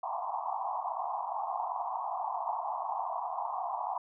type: band-pass noise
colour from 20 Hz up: pink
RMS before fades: -35 dBFS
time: 0.03-3.98 s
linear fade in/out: 5 ms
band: 690 to 1100 Hz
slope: 96 dB/octave
effects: none